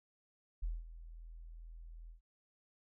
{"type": "tone with ADSR envelope", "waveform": "sine", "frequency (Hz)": 41.2, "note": "E1", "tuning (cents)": 0, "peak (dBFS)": -33, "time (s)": [0.62, 2.21], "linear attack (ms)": 15, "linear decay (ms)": 200, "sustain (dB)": -15, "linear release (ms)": 120, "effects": []}